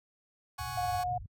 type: chord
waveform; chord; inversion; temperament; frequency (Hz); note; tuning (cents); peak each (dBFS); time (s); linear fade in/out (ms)
sawtooth; F# suspended second; none; just; 740 / 832.5 / 1110; F#5 / G#5 / C#6; 0 / +4 / +2; -38 / -38 / -36; 0.58-1.04; 10
type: low-pass noise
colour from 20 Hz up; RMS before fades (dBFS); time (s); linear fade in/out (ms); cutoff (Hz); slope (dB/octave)
white; -40; 0.59-1.26; 5; 130; 96
type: tone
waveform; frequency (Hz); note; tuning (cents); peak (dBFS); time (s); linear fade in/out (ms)
sine; 721; F#5; -45; -30; 0.77-1.18; 5
effects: high-pass 60 Hz 12 dB/octave